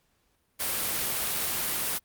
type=noise; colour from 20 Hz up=white; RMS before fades=-29 dBFS; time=0.59-1.99 s; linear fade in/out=20 ms; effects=pink hiss -71 dBFS RMS until 2.04 s + Opus 48 kbps